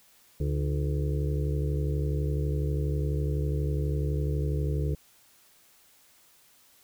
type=harmonic tone with a mistuned harmonic; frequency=72.1 Hz; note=D2; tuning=31 cents flat; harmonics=1 / 2 / 4 / 5 / 6 / 7; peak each=-28 / -29 / -39 / -41 / -37 / -43 dBFS; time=0.4-4.95 s; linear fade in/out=5 ms; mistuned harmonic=4; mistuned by=+110 cents; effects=white hiss -60 dBFS RMS until 6.83 s